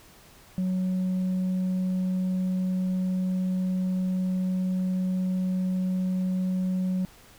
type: tone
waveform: sine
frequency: 185 Hz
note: F#3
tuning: in tune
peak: -21 dBFS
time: 0.58-7.05 s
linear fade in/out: 0 ms
effects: tanh soft clip ceiling -23 dBFS + pink hiss -53 dBFS RMS until 7.38 s